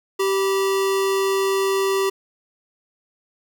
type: tone pair together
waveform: square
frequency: 388.5 / 979 Hz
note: G4 / B5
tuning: -16 / -15 cents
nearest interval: octave + major third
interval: 1601 cents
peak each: -19 / -30 dBFS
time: 0.19-2.1 s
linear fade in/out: 10 ms
effects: 9-bit